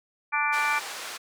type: harmonic tone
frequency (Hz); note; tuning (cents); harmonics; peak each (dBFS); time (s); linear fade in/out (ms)
293.7; D4; 0; 3 / 4 / 5 / 6 / 7 / 8; -29 / -29 / -30 / -33 / -38 / -27; 0.32-0.8; 20
type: band-pass noise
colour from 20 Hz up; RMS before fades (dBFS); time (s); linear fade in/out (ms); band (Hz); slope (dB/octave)
pink; -37; 0.52-1.18; 20; 800 to 9100; 12
effects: none